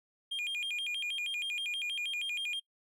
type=tone with vibrato; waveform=triangle; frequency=2794 Hz; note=F7; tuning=in tune; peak=-31 dBFS; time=0.31-2.6 s; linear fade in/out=10 ms; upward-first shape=square; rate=6.3 Hz; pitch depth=240 cents each way; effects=noise-tail reverb RT60 0.1 s tail -23 dB re dry